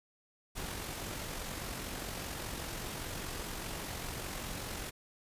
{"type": "noise with amplitude modulation", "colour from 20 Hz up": "pink", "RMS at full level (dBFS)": -39, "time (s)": [0.55, 4.91], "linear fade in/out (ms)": 20, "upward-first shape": "sine", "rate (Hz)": 45, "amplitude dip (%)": 35, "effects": ["resampled to 32000 Hz"]}